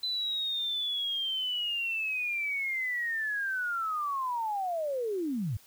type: linear sweep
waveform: sine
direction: down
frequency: 4031 to 90.5 Hz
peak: -29 dBFS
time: 0.03-5.57 s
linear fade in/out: 5 ms
effects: white hiss -58 dBFS RMS until 5.66 s